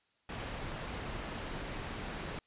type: low-pass noise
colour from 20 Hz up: pink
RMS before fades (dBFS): -41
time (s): 0.29-2.39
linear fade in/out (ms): 2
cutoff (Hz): 3300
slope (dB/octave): 12
effects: white hiss -74 dBFS RMS until 2.46 s + resampled to 8000 Hz